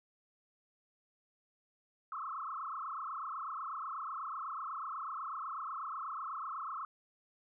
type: tone with frequency modulation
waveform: sine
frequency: 1200 Hz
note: D6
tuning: 37 cents sharp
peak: -38 dBFS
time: 2.12-6.85 s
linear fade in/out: 2 ms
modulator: 28.1 Hz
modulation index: 5
effects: none